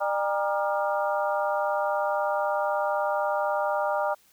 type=harmonic tone with a mistuned harmonic; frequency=200 Hz; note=G3; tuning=35 cents sharp; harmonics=3 / 4 / 5 / 6 / 7; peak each=-27 / -29 / -31 / -33 / -34 dBFS; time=0-4.15 s; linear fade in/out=20 ms; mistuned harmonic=5; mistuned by=-100 cents; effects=white hiss -61 dBFS RMS until 4.32 s